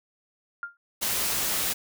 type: tone with exponential decay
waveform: sine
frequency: 1400 Hz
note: F6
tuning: 4 cents sharp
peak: -27 dBFS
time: 0.63-0.77 s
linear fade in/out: 1 ms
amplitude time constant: 29 ms
type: noise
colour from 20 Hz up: white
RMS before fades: -27 dBFS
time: 1.01-1.74 s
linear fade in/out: 20 ms
effects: none